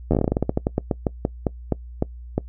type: slowing click train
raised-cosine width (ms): 2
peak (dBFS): -6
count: 23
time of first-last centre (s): 0.11-2.38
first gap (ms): 11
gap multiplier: 1.18
effects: noise-tail reverb RT60 0.1 s tail -22 dB re dry + added 60 Hz sine -35 dBFS peak until 2.48 s